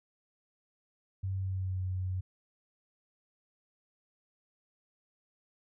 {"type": "tone with pitch glide", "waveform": "sine", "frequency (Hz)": [95.6, 92.66], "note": ["G2", "F#2"], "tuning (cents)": [-43, 3], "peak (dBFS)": -31, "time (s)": [1.23, 2.21], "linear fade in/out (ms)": 10, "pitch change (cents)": -54, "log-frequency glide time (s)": [1.36, 1.82], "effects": []}